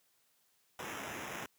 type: noise with sample-and-hold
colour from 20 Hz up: white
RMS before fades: -43 dBFS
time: 0.79-1.46 s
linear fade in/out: 2 ms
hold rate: 4410 Hz
effects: white hiss -73 dBFS RMS until 1.58 s + high-pass 100 Hz 12 dB/octave